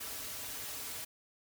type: noise with comb filter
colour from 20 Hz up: white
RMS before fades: -42 dBFS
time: 0-1.05 s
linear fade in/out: 10 ms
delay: 5.6 ms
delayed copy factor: -0.85
effects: none